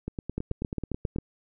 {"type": "two click trains", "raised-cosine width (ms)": 3, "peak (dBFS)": [-19, -16], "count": [11, 7], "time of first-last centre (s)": [[0.08, 1.161], [0.38, 1.185]], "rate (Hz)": [9.25, 7.45], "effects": []}